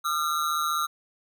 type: ring-modulated tone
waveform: square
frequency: 1285 Hz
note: E6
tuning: 45 cents flat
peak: -22 dBFS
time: 0.04-0.87 s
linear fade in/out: 20 ms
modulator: 77.6 Hz
effects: none